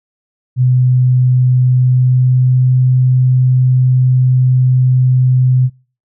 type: tone with pitch glide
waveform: sine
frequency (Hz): 126.6 to 127.78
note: B2 to C3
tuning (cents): +43 to -41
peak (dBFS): -7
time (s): 0.56-5.7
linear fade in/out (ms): 50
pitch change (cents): +16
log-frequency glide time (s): 1.69-2.79
effects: noise-tail reverb RT60 0.4 s tail -26 dB re dry